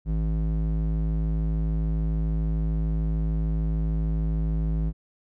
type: tone with band-pass filter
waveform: square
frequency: 53.4 Hz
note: G#1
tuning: 49 cents sharp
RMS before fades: -25 dBFS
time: 0.05-4.93 s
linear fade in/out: 50 ms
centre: 110 Hz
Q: 2.5
effects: none